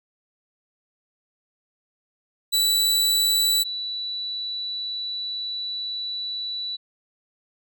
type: tone pair in turn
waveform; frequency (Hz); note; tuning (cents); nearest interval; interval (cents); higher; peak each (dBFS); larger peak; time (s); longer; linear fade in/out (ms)
sawtooth / sine; 3951 / 3951; B7 / B7; 0 / 0; unison; 0; neither; -15 / -27; first; 2.52-3.64 / 3.64-6.77; second; 20
effects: none